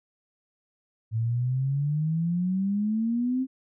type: exponential sweep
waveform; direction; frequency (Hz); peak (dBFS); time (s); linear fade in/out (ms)
sine; up; 109.8 to 265.5; -23; 1.11-3.47; 50
effects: none